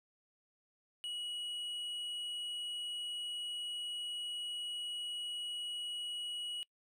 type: tone with hard clipping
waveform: triangle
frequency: 2916 Hz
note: F#7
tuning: 26 cents flat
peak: -40 dBFS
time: 1.04-6.63 s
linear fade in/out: 0 ms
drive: 8 dB
effects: noise-tail reverb RT60 0.1 s tail -24 dB re dry